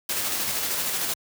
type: noise with tremolo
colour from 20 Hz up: white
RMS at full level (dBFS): -26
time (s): 0.09-1.14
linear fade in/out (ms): 5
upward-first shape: square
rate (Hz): 13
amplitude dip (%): 25
effects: high-pass 80 Hz 12 dB/octave